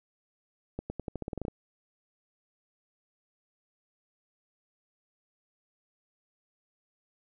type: accelerating click train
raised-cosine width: 2 ms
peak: -21 dBFS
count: 12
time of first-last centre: 0.79-1.482 s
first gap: 110 ms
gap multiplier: 0.88
effects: none